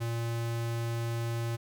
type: tone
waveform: square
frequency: 116.3 Hz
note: A#2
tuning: 4 cents flat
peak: -31 dBFS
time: 0-1.57 s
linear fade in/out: 20 ms
effects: none